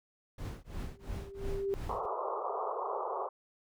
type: noise with tremolo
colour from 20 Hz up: brown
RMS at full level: -37 dBFS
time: 0.38-2.06 s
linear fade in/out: 5 ms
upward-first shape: triangle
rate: 2.9 Hz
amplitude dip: 100%
type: tone with exponential growth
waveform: sine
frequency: 394.3 Hz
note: G4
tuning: 10 cents sharp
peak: -28 dBFS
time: 0.72-1.74 s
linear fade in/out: 0 ms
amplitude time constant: 220 ms
type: band-pass noise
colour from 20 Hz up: white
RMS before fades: -36 dBFS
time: 1.89-3.29 s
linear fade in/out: 5 ms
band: 380 to 1200 Hz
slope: 96 dB/octave
effects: none